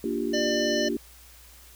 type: chord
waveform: sine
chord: G minor seventh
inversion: first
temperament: equal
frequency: 233.1 / 293.7 / 349.2 / 392 Hz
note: Bb3 / D4 / F4 / G4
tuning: 0 / 0 / 0 / 0 cents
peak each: -31 dBFS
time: 0.04-0.97 s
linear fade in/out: 2 ms
type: harmonic tone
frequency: 598 Hz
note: D5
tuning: 31 cents sharp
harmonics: 1 / 3 / 5 / 7 / 9 / 10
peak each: -27 / -32 / -34 / -35 / -37 / -37 dBFS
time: 0.33-0.89 s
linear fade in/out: 10 ms
effects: added 60 Hz sine -52 dBFS peak until 1.75 s + white hiss -52 dBFS RMS until 1.75 s